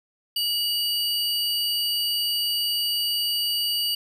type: tone pair together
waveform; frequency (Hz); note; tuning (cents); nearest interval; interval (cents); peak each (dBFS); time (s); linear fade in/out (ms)
square; 2918 / 4632; F#7 / D8; -25 / -25; minor sixth; 800; -26; 0.36-3.95; 5
effects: none